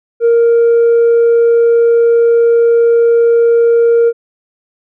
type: tone with tanh clipping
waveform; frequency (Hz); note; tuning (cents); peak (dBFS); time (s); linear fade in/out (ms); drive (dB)
triangle; 466.2; A#4; 0; -6; 0.2-4.13; 50; 6
effects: none